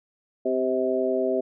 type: harmonic tone with a mistuned harmonic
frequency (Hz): 130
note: C3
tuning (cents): -11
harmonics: 2 / 3 / 4 / 5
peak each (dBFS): -29 / -25 / -29 / -26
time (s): 0.45-1.41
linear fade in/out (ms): 10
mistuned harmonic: 5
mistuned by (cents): -23
effects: none